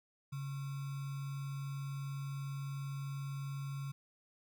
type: tone with sample-and-hold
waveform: sine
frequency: 138.59 Hz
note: C#3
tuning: in tune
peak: -38 dBFS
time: 0.32-3.92 s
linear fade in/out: 10 ms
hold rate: 1225 Hz
effects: none